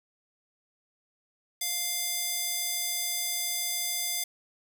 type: tone with high-pass filter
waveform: square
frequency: 698.5 Hz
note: F5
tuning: in tune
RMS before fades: -31 dBFS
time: 1.61-4.24 s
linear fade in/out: 5 ms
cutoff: 4500 Hz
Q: 0.54
effects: none